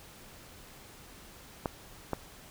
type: clicks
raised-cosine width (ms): 1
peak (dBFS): -16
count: 2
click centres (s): 1.658 / 2.133
effects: pink hiss -52 dBFS RMS until 2.5 s